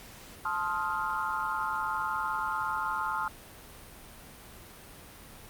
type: chord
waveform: sine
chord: F dominant seventh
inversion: first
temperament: just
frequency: 873.1 / 1047.7 / 1257.2 / 1396.9 Hz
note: A5 / C6 / Eb6 / F6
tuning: -14 / +2 / +18 / 0 cents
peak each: -34 dBFS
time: 0.45-3.28 s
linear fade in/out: 2 ms
effects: pink hiss -49 dBFS RMS until 5.49 s + Opus 48 kbps